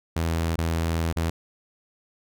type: tone with dropouts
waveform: sawtooth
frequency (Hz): 82.41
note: E2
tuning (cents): 0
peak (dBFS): -19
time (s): 0.16-1.3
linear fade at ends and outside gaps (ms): 5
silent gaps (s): 0.559-0.58 / 1.127-1.162
effects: none